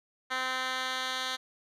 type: tone with band-pass filter sweep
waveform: 10% pulse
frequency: 258.2 Hz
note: C4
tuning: 23 cents flat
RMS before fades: -33 dBFS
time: 0.3-1.37 s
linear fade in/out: 20 ms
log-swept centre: 2200 to 3300 Hz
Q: 1.4
effects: none